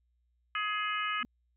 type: harmonic tone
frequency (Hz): 420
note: G#4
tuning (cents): +19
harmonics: 3 / 4 / 5 / 6 / 7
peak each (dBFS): -33 / -38 / -38 / -39 / -39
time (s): 0.55-1.23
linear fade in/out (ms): 2
type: tone with exponential growth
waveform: sine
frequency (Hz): 238.1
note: A#3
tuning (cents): +37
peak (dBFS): -36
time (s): 1.17-1.25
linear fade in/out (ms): 0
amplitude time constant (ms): 16
effects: added 60 Hz sine -70 dBFS peak until 1.56 s